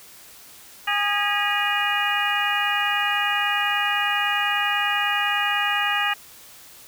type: harmonic tone with a mistuned harmonic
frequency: 410 Hz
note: G#4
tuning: 22 cents flat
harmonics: 2 / 3 / 4 / 5 / 6 / 7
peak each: -27 / -27 / -27 / -27 / -27 / -27 dBFS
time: 0.87-6.14 s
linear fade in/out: 10 ms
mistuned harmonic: 5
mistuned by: -110 cents
effects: white hiss -46 dBFS RMS until 6.87 s